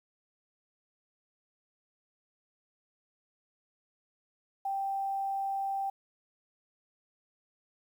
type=tone with quantisation; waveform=sine; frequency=784 Hz; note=G5; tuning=in tune; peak=-30 dBFS; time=4.65-5.9 s; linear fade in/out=5 ms; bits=10; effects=none